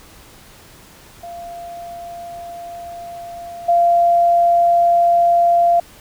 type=tone with level steps; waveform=sine; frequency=690 Hz; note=F5; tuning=21 cents flat; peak=-29 / -10 dBFS; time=1.23-5.8 s; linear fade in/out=5 ms; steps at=3.68 s; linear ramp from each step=10 ms; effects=pink hiss -44 dBFS RMS until 6 s